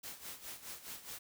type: noise with tremolo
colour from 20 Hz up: white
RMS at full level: -45 dBFS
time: 0.03-1.19 s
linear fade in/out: 10 ms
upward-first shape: sine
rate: 4.8 Hz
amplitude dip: 75%
effects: none